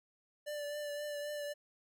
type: tone with vibrato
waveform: square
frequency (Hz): 587.3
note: D5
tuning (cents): 0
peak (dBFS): -39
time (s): 0.46-1.54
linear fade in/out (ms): 20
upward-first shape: triangle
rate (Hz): 3.8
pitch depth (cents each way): 26
effects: none